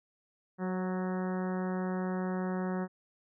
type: harmonic tone with a mistuned harmonic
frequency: 185 Hz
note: F#3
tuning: in tune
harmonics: 1 / 2 / 3 / 4 / 5 / 6 / 7 / 8 / 9 / 10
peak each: -32 / -38 / -42 / -44 / -46 / -48 / -49 / -50 / -51 / -52 dBFS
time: 0.58-2.88 s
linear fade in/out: 50 ms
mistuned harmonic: 3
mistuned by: -19 cents
effects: none